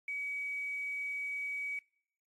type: tone with quantisation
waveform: sine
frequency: 2270 Hz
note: C#7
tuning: 41 cents sharp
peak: -35 dBFS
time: 0.08-1.79 s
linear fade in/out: 2 ms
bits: 10
effects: noise-tail reverb RT60 0.7 s tail -25 dB re dry + AAC 32 kbps